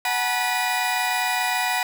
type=tone cluster; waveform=35% pulse; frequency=740 / 865 / 965 / 1957 / 2448 Hz; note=F#5 / A5 / B5 / B6 / D#7; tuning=0 / -30 / -40 / -16 / -29 cents; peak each=-24 / -29 / -27 / -26 / -26 dBFS; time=0.05-1.83 s; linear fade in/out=2 ms; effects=none